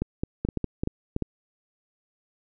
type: clicks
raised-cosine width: 3 ms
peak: -13 dBFS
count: 10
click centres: 0.02 / 0.235 / 0.45 / 0.488 / 0.573 / 0.643 / 0.835 / 0.874 / 1.164 / 1.223 s
effects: none